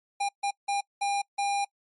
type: tone bursts at uneven times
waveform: square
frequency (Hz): 804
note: G5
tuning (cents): +44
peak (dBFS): -26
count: 5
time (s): 0.2-0.29 / 0.43-0.51 / 0.68-0.81 / 1.01-1.22 / 1.38-1.65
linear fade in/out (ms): 10
effects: noise-tail reverb RT60 0.1 s tail -26 dB re dry + MP3 48 kbps